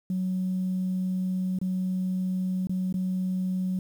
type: tone with dropouts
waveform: sine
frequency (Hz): 185.4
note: F#3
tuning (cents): +4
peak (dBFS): -24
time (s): 0.1-3.79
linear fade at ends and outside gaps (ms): 2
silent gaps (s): 1.588-1.614 / 2.671-2.694 / 2.926-2.941
effects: tanh soft clip ceiling -21 dBFS + 9-bit